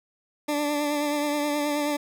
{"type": "tone with vibrato", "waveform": "20% pulse", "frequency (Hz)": 293.7, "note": "D4", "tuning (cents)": 0, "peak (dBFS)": -19, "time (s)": [0.48, 1.97], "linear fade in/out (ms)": 10, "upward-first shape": "triangle", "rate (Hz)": 9.4, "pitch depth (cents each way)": 33, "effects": []}